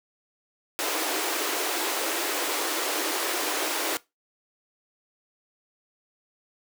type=high-pass noise; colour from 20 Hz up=pink; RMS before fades=-28 dBFS; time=0.79-3.97 s; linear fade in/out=0 ms; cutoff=290 Hz; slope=96 dB/octave; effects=noise-tail reverb RT60 0.2 s tail -20 dB re dry